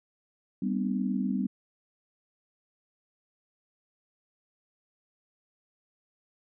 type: tone cluster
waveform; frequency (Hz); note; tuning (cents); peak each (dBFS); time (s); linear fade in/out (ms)
sine; 195.3 / 235.8 / 256.2 / 304; G3 / A#3 / C4 / D#4; -6 / +20 / -36 / -40; -29 / -35 / -31 / -38; 0.62-1.47; 5
effects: none